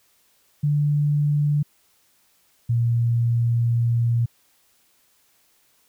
sine tone pair in turn, 146.83 / 117.74 Hz, D3 / A#2, 0 / +18 cents, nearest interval major third, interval 382 cents, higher first, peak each -17 dBFS, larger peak neither, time 0.63-1.63 / 2.69-4.26 s, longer second, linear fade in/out 10 ms, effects white hiss -62 dBFS RMS until 5.88 s

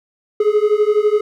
triangle beating tone pair, 415.3 / 427.3 Hz, G#4 / G#4, 0 / +49 cents, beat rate 12 Hz, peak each -13 dBFS, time 0.4-1.21 s, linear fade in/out 5 ms, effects none

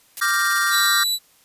blue noise bursts, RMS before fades -30 dBFS, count 13, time 0.17-0.862 s, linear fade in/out 0 ms, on 32 ms, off 23 ms
square chord, G minor seventh, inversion second, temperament equal, 1174.7 / 1396.9 / 1568 / 1864.7 Hz, D6 / F6 / G6 / Bb6, 0 / 0 / 0 / 0 cents, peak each -24 dBFS, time 0.21-1.04 s, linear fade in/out 10 ms
sawtooth tone, 3951 Hz, B7, in tune, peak -16 dBFS, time 0.7-1.19 s, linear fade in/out 50 ms
effects white hiss -56 dBFS RMS until 1.44 s + resampled to 32000 Hz

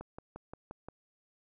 click train, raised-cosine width 1 ms, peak -29 dBFS, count 6, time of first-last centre 0.01-0.886 s, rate 5.71 Hz, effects none

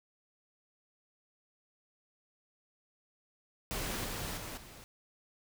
pink noise with level steps, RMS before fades -37 / -39 / -43 / -52 dBFS, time 3.71-4.84 s, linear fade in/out 0 ms, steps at 4.04 / 4.37 / 4.57 s, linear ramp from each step 5 ms, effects none

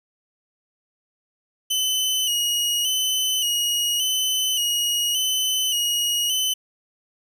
sawtooth tone with vibrato, 2960 Hz, F#7, in tune, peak -17 dBFS, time 1.7-6.54 s, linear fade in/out 10 ms, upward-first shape square, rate 0.87 Hz, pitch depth 43 cents each way, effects none

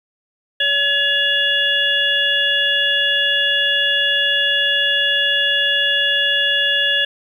harmonic tone, 566 Hz, C#5, 36 cents sharp, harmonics 1 / 3 / 5 / 6, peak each -28 / -18 / -19 / -19 dBFS, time 0.6-7.05 s, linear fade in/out 5 ms, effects 8-bit

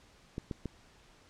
clicks, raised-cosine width 3 ms, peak -23 dBFS, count 3, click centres 0.381 / 0.512 / 0.657 s, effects pink hiss -61 dBFS RMS until 1.29 s + low-pass 7000 Hz 12 dB/octave

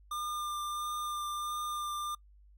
square tone with vibrato, 1200 Hz, D6, 37 cents sharp, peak -35 dBFS, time 0.11-2.15 s, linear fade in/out 5 ms, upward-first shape triangle, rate 1.5 Hz, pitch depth 14 cents each way, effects noise-tail reverb RT60 0.1 s tail -23 dB re dry + added 50 Hz sine -56 dBFS peak until 2.57 s

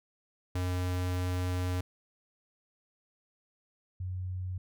square / sine tone pair in turn, 90.5 / 91.92 Hz, F#2 / F#2, -38 / -11 cents, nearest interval unison, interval 27 cents, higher second, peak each -30 / -33 dBFS, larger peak first, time 0.55-1.81 / 4-4.58 s, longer first, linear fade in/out 5 ms, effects none

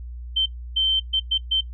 sine tone bursts at uneven times, 3106 Hz, G7, 17 cents flat, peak -17 dBFS, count 5, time 0.36-0.46 / 0.76-1 / 1.13-1.2 / 1.31-1.38 / 1.51-1.61 s, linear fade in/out 10 ms, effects noise-tail reverb RT60 0.1 s tail -19 dB re dry + added 60 Hz sine -32 dBFS peak until 1.73 s

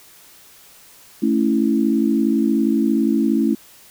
sine chord, A major, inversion none, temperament equal, 220 / 277.2 / 329.6 Hz, A3 / C#4 / E4, 0 / 0 / 0 cents, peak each -18 / -19 / -20 dBFS, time 1.22-3.55 s, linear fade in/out 10 ms, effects white hiss -47 dBFS RMS until 3.9 s

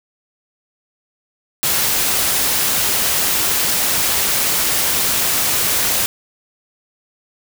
white noise, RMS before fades -17 dBFS, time 1.63-6.06 s, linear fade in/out 0 ms, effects none

